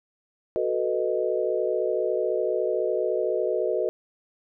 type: chord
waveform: sine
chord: B dominant seventh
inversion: second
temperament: equal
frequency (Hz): 370 / 440 / 493.9 / 622.3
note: F#4 / A4 / B4 / D#5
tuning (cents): 0 / 0 / 0 / 0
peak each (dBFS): -28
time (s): 0.56-3.89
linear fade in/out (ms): 0
effects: none